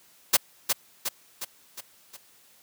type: noise with echo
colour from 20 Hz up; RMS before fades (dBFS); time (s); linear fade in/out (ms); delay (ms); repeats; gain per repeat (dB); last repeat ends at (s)
white; -18; 0.33-0.37; 10; 360; 5; -5; 2.17
effects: white hiss -58 dBFS RMS until 2.62 s + high-pass 100 Hz 12 dB/octave